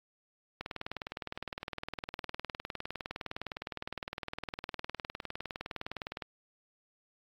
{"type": "click train", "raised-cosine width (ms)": 0.3, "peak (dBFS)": -21, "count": 111, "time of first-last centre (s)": [0.61, 6.222], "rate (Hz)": 19.6, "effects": ["AAC 32 kbps"]}